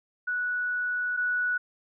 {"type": "tone pair in turn", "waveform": "sine", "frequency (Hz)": [1473, 1473], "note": ["F#6", "F#6"], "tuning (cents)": [-8, -8], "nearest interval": "unison", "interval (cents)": 0, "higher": "neither", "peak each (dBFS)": [-26, -24], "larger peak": "second", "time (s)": [[0.27, 1.17], [1.17, 1.58]], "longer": "first", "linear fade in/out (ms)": 10, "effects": []}